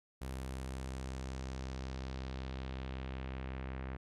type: tone with low-pass filter sweep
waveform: sawtooth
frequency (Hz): 65.41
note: C2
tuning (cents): 0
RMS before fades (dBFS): -42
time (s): 0.21-3.97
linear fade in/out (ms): 10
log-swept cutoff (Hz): 12000 to 2000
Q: 1.5
effects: none